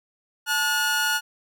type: tone pair together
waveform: sawtooth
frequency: 873 / 1444.6 Hz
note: A5 / F#6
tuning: -14 / -42 cents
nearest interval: major sixth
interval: 872 cents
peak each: -25 / -18 dBFS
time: 0.46-1.21 s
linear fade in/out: 50 ms
effects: none